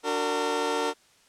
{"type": "chord", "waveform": "20% pulse", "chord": "D augmented", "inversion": "none", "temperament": "equal with one note detuned", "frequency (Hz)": [293.7, 370, 457.4], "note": ["D4", "F#4", "A#4"], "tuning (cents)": [0, 0, -33], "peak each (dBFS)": [-27, -28, -22], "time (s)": [0.03, 0.94], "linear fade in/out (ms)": 50, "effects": ["white hiss -60 dBFS RMS until 1.28 s", "low-pass 8000 Hz 12 dB/octave"]}